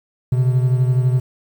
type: beating tone pair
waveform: triangle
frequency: 125.6 / 137.6 Hz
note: B2 / C#3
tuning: +30 / -12 cents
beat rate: 12 Hz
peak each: -12 / -19 dBFS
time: 0.32-1.2 s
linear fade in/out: 5 ms
effects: 8-bit